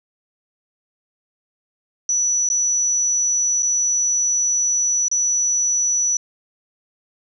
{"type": "tone with dropouts", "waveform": "sine", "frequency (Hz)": 5920, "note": "F#8", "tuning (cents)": 0, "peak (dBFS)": -16, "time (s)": [2.09, 6.17], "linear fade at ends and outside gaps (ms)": 2, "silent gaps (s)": [[2.49, 2.5], [3.624, 3.629], [5.083, 5.114]], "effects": []}